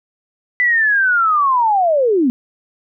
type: linear sweep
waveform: sine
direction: down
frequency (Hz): 2000 to 233.1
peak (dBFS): -11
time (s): 0.6-2.3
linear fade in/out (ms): 0
effects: none